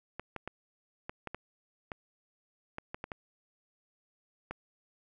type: clicks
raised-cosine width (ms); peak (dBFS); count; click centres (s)
0.5; -23; 12; 0.196 / 0.363 / 0.476 / 1.095 / 1.273 / 1.346 / 1.918 / 2.784 / 2.945 / 3.041 / 3.118 / 4.51
effects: none